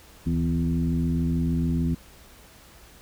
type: tone with frequency modulation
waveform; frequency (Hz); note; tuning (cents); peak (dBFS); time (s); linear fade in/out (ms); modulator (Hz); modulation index
sine; 164.2; E3; -6; -21; 0.26-1.95; 10; 86.7; 1.2
effects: added 60 Hz sine -55 dBFS peak until 3.01 s + pink hiss -51 dBFS RMS until 3.01 s